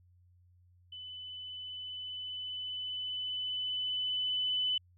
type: tone with level ramp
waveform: sine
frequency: 3005 Hz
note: F#7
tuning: 26 cents sharp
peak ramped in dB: -43 to -28 dBFS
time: 0.92-4.78 s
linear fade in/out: 5 ms
effects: added 89 Hz sine -61 dBFS peak until 4.97 s